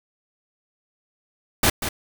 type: noise with echo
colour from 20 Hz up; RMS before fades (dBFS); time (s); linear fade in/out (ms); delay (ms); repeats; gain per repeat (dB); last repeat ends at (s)
pink; -17; 1.63-1.7; 5; 190; 1; -9; 1.89
effects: none